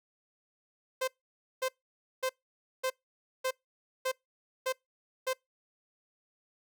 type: tone bursts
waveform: sawtooth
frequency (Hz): 519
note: C5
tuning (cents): -14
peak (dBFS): -25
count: 8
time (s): 1.01-5.334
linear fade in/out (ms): 10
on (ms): 68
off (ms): 540
effects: noise-tail reverb RT60 0.2 s tail -26 dB re dry